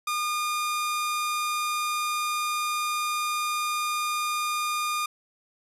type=tone; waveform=sawtooth; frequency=1215 Hz; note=D#6; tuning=42 cents flat; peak=-22 dBFS; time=0.07-5.06 s; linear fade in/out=5 ms; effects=resampled to 32000 Hz + 9-bit